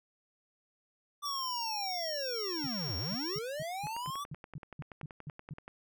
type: linear two-way sweep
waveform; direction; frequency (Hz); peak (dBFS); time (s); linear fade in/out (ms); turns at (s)
square; down then up; 1180 to 75 to 1180; -37; 1.22-4.25; 20; 2.97
type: tone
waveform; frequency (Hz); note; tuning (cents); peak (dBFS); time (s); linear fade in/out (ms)
square; 5540; F8; -15; -37; 1.25-3.39; 5
type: tone bursts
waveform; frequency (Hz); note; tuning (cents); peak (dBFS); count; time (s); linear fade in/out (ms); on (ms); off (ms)
sine; 148; D3; +14; -38; 13; 2.64-5.537; 2; 29; 210
type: click train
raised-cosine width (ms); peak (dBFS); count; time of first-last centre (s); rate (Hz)
0.5; -31; 20; 3.87-5.68; 10.5
effects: none